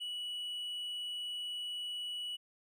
triangle tone, 2941 Hz, F#7, 11 cents flat, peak -36 dBFS, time 0-2.37 s, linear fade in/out 20 ms, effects none

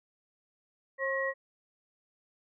sine tone cluster, 537 / 1078 / 1904 Hz, C5 / C#6 / A#6, +45 / -49 / +36 cents, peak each -32 / -38 / -32 dBFS, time 0.98-1.34 s, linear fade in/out 50 ms, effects none

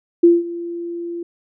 sine tone with ADSR envelope, 342.6 Hz, F4, 33 cents flat, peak -5 dBFS, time 0.23-1.23 s, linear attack 9 ms, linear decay 190 ms, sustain -19 dB, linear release 4 ms, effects none

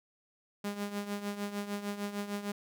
sawtooth tone with tremolo, 203.7 Hz, G#3, 33 cents flat, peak -28 dBFS, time 0.64-2.52 s, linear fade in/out 5 ms, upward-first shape triangle, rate 6.6 Hz, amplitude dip 75%, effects none

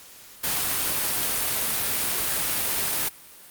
white noise, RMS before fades -25 dBFS, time 0.43-3.09 s, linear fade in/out 10 ms, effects white hiss -47 dBFS RMS until 3.5 s + Opus 48 kbps

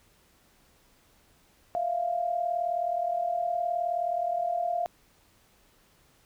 sine tone pair together, 659.3 / 698.5 Hz, E5 / F5, 0 / 0 cents, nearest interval minor second, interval 100 cents, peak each -32 / -27 dBFS, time 1.75-4.86 s, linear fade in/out 0 ms, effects pink hiss -63 dBFS RMS until 6.25 s

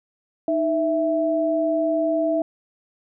sine tone pair together, 311.1 / 659.2 Hz, D#4 / E5, 0 / 0 cents, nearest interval octave + minor second, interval 1300 cents, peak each -23 / -20 dBFS, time 0.48-2.42 s, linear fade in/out 2 ms, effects none

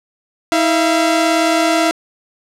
sawtooth tone pair together, 321.7 / 681.7 Hz, E4 / F5, -42 / -42 cents, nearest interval octave + minor second, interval 1300 cents, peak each -11 dBFS, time 0.52-1.91 s, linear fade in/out 0 ms, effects low-pass 9000 Hz 12 dB/octave

